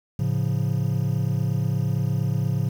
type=chord; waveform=triangle; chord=A augmented; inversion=none; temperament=equal; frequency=110 / 138.59 / 174.61 Hz; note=A2 / C#3 / E#3; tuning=0 / 0 / 0 cents; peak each=-23 / -22 / -26 dBFS; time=0.19-2.69 s; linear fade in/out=5 ms; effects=8-bit